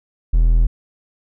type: tone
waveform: triangle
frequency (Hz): 41.2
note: E1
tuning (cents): 0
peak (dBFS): -8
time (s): 0.33-0.67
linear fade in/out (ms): 10
effects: none